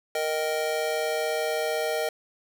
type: chord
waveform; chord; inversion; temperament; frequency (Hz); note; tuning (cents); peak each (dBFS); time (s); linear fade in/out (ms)
square; Eb major; second; just; 466.7 / 622.3 / 777.8; Bb4 / Eb5 / G5; +2 / 0 / -14; -30 / -29 / -34; 0.15-2.09; 2
effects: none